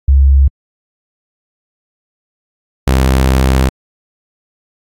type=tone pair in turn; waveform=sine / sawtooth; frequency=68.3 / 65.48 Hz; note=C#2 / C2; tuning=-25 / +2 cents; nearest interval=minor second; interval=73 cents; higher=first; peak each=-4 dBFS; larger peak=neither; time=0.08-0.48 / 2.87-3.69 s; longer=second; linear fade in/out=5 ms; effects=AAC 64 kbps